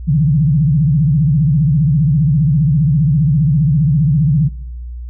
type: tone with vibrato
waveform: sine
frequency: 148.4 Hz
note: D3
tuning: 18 cents sharp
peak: -9 dBFS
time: 0.07-4.49 s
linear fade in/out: 20 ms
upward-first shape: sine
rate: 15 Hz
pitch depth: 220 cents each way
effects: noise-tail reverb RT60 1.0 s tail -23 dB re dry + added 60 Hz sine -24 dBFS peak until 5.09 s